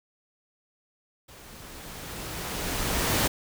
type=noise with level ramp; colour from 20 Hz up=pink; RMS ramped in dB=-49 to -23 dBFS; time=1.28-3.28 s; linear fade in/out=10 ms; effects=none